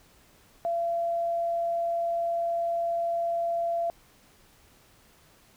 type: tone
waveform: sine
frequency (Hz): 680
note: F5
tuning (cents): -46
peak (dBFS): -25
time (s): 0.65-3.9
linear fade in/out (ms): 0
effects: pink hiss -59 dBFS RMS until 5.56 s